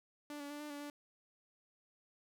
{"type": "tone with pitch steps", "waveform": "sawtooth", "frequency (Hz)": [293.8, 286, 293, 298, 288, 291.3], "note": ["D4", "D4", "D4", "D4", "D4", "D4"], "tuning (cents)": [1, -46, -4, 25, -34, -14], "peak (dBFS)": -40, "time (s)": [0.3, 0.9], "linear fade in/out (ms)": 2, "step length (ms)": 100, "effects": []}